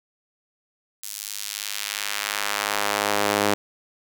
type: tone with high-pass filter sweep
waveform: sawtooth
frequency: 102.8 Hz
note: G#2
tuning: 17 cents flat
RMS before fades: -26 dBFS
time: 1.03-3.54 s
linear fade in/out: 0 ms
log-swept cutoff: 7100 to 350 Hz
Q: 0.76
effects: none